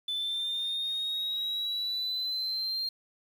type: linear sweep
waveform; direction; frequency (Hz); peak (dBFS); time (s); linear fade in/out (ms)
sine; up; 3500 to 4200; -28; 0.08-2.89; 5
effects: tanh soft clip ceiling -26 dBFS + 9-bit